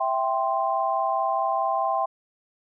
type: chord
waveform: sine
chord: C major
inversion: first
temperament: equal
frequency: 659.3 / 784 / 1046.5 Hz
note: E5 / G5 / C6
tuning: 0 / 0 / 0 cents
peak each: -27 / -25 / -26 dBFS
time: 0-2.06 s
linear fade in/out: 10 ms
effects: none